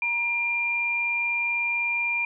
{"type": "tone pair together", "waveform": "sine", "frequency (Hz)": [949.3, 2392], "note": ["A#5", "D7"], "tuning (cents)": [31, 31], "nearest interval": "octave + major third", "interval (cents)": 1600, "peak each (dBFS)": [-35, -23], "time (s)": [0.02, 2.25], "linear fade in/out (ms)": 2, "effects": []}